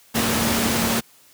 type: tone in noise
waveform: sine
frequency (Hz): 228.7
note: A#3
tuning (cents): -33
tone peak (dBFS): -24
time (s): 0.14-1.01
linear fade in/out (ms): 20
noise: pink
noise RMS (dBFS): -21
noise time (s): 0.14-1.01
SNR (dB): -6
effects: white hiss -53 dBFS RMS until 1.33 s + high-pass 100 Hz 12 dB/octave